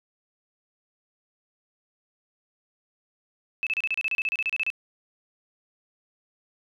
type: tone bursts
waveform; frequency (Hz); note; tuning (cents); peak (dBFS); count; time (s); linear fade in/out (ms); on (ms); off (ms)
sine; 2612; E7; -17; -23; 16; 3.63-4.702; 0; 37; 32
effects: none